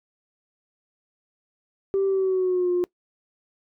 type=tone with pitch glide; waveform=sine; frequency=390 to 355.6 Hz; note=G4 to F4; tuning=-9 to +31 cents; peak=-18 dBFS; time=1.94-2.84 s; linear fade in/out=0 ms; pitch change=-160 cents; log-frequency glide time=2.06-2.71 s; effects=noise-tail reverb RT60 0.1 s tail -23 dB re dry + tanh soft clip ceiling -16 dBFS